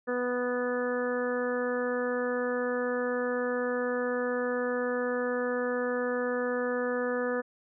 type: harmonic tone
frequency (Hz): 246.9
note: B3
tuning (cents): 0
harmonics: 1 / 2 / 3 / 4 / 5 / 6 / 7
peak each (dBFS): -34 / -29 / -43 / -43 / -39 / -40 / -38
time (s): 0.07-7.42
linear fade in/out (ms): 20
effects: none